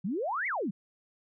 sine exponential two-way sweep, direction up then down, 167 to 2285 to 167 Hz, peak -29 dBFS, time 0.04-0.71 s, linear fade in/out 10 ms, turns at 0.47 s, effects none

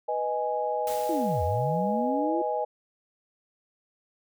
sine chord, G# minor, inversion first, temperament equal, 493.9 / 622.3 / 830.6 Hz, B4 / D#5 / G#5, 0 / 0 / 0 cents, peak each -31 / -30 / -29 dBFS, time 0.08-2.65 s, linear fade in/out 10 ms
white noise with exponential decay, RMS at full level -38 dBFS, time 0.87-2.3 s, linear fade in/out 2 ms, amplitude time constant 310 ms
sine linear two-way sweep, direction down then up, 349.2 to 77.6 to 349.2 Hz, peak -27 dBFS, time 1.09-2.42 s, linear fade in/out 5 ms, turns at 1.43 s
effects none

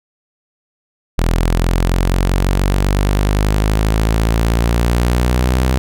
sawtooth exponential sweep, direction up, 41.2 to 64.4 Hz, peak -8 dBFS, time 1.18-5.78 s, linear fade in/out 0 ms, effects none

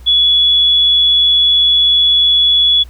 sine tone with amplitude modulation, 3396 Hz, G#7, 38 cents sharp, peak -6 dBFS, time 0.06-2.84 s, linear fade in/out 20 ms, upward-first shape sine, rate 163 Hz, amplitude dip 25%, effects added 60 Hz sine -32 dBFS peak until 2.89 s + pink hiss -48 dBFS RMS until 2.89 s

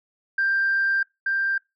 sine tone pair in turn, 1582 / 1582 Hz, G6 / G6, +15 / +15 cents, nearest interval unison, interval 0 cents, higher neither, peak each -18 / -20 dBFS, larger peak first, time 0.38-1.03 / 1.26-1.58 s, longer first, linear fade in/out 5 ms, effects noise-tail reverb RT60 0.2 s tail -24 dB re dry + tanh soft clip ceiling -15 dBFS

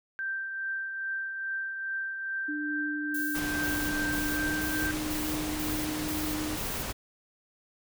sine tone with tremolo, 1568 Hz, G6, in tune, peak -29 dBFS, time 0.19-4.91 s, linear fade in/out 0 ms, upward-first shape triangle, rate 2.4 Hz, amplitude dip 45%
sine tone with pitch glide, 298 to 305.8 Hz, D4 to D#4, +25 to -30 cents, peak -32 dBFS, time 2.48-6.57 s, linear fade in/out 10 ms, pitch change +45 cents, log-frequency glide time 4.27-4.64 s
violet noise bursts, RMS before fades -38 dBFS, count 8, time 3.14-6.83 s, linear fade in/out 5 ms, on 260 ms, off 230 ms
pink noise, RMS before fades -35 dBFS, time 3.34-6.93 s, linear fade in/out 20 ms
effects none

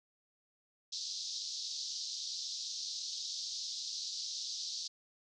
pink band-pass noise, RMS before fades -41 dBFS, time 0.92-4.88 s, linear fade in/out 10 ms, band 3900 to 6100 Hz, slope 48 dB/octave, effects none

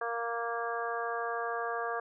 harmonic tone, 233.1 Hz, A#3, in tune, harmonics 2 / 3 / 4 / 5 / 6 / 7, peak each -37 / -37 / -43 / -37 / -45 / -39 dBFS, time 0.01-2 s, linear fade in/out 5 ms, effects none

